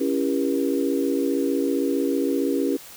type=chord; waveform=sine; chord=C# diminished seventh; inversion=none; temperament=just; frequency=277.2 / 332.6 / 399.1 / 479 Hz; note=C#4 / E4 / G4 / Bb4; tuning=0 / +16 / +31 / +47 cents; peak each=-23 / -27 / -26 / -28 dBFS; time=0-2.77 s; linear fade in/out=10 ms; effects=white hiss -43 dBFS RMS until 2.96 s